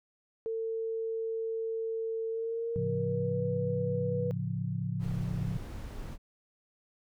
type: tone with pitch glide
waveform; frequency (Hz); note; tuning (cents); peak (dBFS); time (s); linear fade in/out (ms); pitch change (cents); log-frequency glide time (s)
sine; 450 to 487.9; A4 to B4; +39 to -21; -31; 0.46-4.31; 0; +140; 2.3-3.42
type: chord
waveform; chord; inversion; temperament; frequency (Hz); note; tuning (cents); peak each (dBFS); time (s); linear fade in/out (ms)
sine; A augmented; none; equal; 110 / 138.59 / 174.61; A2 / C#3 / E#3; 0 / 0 / 0; -35; 2.76-5.57; 0
type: noise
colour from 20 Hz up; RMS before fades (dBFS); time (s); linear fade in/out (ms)
brown; -40; 4.99-6.18; 50
effects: none